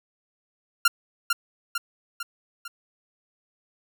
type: tone with echo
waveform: sawtooth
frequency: 1392 Hz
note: F6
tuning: 6 cents flat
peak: -11 dBFS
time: 0.85-0.88 s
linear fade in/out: 5 ms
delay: 450 ms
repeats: 4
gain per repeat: -5 dB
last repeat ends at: 2.68 s
effects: none